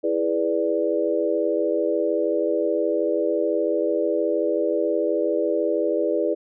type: chord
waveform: sine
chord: E dominant seventh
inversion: none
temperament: equal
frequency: 329.6 / 415.3 / 493.9 / 587.3 Hz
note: E4 / G#4 / B4 / D5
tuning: 0 / 0 / 0 / 0 cents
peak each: -25 dBFS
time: 0.03-6.35 s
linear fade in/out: 20 ms
effects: none